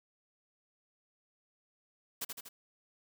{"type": "noise with echo", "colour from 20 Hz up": "white", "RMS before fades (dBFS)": -37, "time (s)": [2.21, 2.25], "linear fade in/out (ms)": 10, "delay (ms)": 80, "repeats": 3, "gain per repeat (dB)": -4, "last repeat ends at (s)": 2.49, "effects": []}